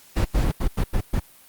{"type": "noise bursts at uneven times", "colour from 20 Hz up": "brown", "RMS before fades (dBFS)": -20, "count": 6, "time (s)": [[0.16, 0.25], [0.34, 0.52], [0.6, 0.68], [0.77, 0.84], [0.93, 1.01], [1.13, 1.2]], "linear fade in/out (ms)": 10, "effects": ["white hiss -51 dBFS RMS until 1.48 s", "Opus 48 kbps"]}